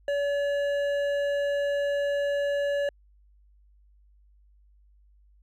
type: tone with hard clipping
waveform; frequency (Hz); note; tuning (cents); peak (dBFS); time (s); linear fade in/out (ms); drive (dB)
sine; 570; C#5; +48; -26; 0.08-2.89; 2; 9
effects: added 50 Hz sine -56 dBFS peak until 5.42 s